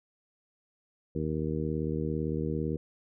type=harmonic tone; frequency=77.78 Hz; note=D#2; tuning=in tune; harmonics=1 / 2 / 3 / 4 / 5 / 6; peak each=-37 / -33 / -36 / -36 / -37 / -37 dBFS; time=1.15-2.77 s; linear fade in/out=5 ms; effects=none